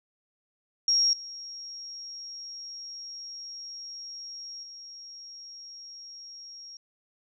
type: tone with level steps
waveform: sine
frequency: 5588 Hz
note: F8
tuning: in tune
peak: -20 / -38 / -42 dBFS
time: 0.88-6.77 s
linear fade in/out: 2 ms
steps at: 1.13 / 4.63 s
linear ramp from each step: 2 ms
effects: none